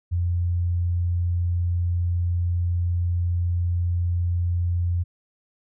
sine tone, 87.31 Hz, F2, in tune, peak -20 dBFS, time 0.11-5.04 s, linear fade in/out 20 ms, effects none

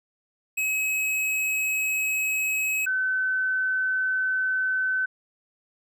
square / sine tone pair in turn, 2558 / 1521 Hz, D#7 / F#6, +47 / +47 cents, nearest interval major sixth, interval 900 cents, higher first, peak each -24 / -22 dBFS, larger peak second, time 0.57-2.86 / 2.86-5.06 s, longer first, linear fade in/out 10 ms, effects none

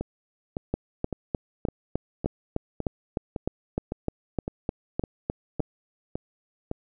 two click trains, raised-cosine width 2 ms, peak -12 / -16 dBFS, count 17 / 13, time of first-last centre 0.74-5.603 / 0.01-6.714 s, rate 3.29 / 1.79 Hz, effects none

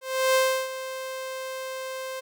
sawtooth tone with ADSR envelope, 523.3 Hz, C5, in tune, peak -14 dBFS, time 0.01-2.21 s, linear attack 340 ms, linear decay 330 ms, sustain -14 dB, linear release 20 ms, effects none

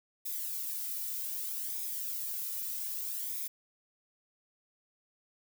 violet noise with flanger, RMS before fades -37 dBFS, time 0.25-3.48 s, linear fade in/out 10 ms, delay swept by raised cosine 0.68 to 1.88 ms, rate 0.64 Hz, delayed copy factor -0.55, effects none

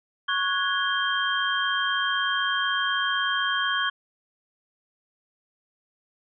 sine tone cluster, 1107 / 1469 / 1662 / 3174 Hz, C#6 / F#6 / G#6 / G7, -3 / -13 / +1 / +21 cents, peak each -28 dBFS, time 0.28-3.9 s, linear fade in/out 10 ms, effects none

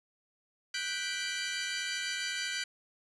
20% pulse chord, G major seventh, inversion third, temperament equal, 1480 / 1568 / 1975.5 / 2349 Hz, F#6 / G6 / B6 / D7, 0 / 0 / 0 / 0 cents, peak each -34 dBFS, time 0.74-2.64 s, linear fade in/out 5 ms, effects resampled to 22050 Hz + 9-bit

